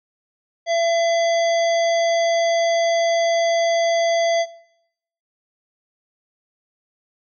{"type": "harmonic tone with a mistuned harmonic", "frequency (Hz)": 673, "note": "E5", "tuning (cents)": 36, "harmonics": [1, 3, 5, 7, 9], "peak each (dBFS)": [-17, -27, -31, -34, -36], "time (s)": [0.66, 4.46], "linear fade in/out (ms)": 50, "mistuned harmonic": 9, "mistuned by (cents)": 50, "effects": ["noise-tail reverb RT60 0.8 s tail -20 dB re dry"]}